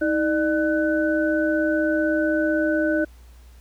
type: tone cluster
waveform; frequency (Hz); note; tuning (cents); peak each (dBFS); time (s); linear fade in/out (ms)
sine; 316.8 / 599 / 1499; D#4 / D5 / F#6; +31 / +34 / +22; -21 / -23 / -26; 0.01-3.05; 10
effects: added 60 Hz sine -44 dBFS peak until 3.6 s + pink hiss -57 dBFS RMS until 3.6 s